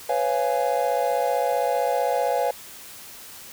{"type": "chord", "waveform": "triangle", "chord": "C# dominant seventh", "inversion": "third", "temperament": "just", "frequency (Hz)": [498.9, 554.4, 693, 831.5], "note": ["B4", "C#5", "E#5", "G#5"], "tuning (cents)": [17, 0, -14, 2], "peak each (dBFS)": -24, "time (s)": [0.09, 2.51], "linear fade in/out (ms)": 5, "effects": ["white hiss -42 dBFS RMS until 3.52 s"]}